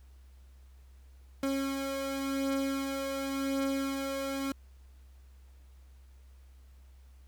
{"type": "beating tone pair", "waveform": "30% pulse", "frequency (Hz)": [272, 272.91], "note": ["C#4", "C#4"], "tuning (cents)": [-33, -27], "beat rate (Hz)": 0.91, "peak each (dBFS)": [-35, -29], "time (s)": [1.43, 4.52], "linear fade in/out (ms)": 2, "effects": ["added 65 Hz sine -52 dBFS peak until 7.27 s", "pink hiss -69 dBFS RMS until 7.27 s"]}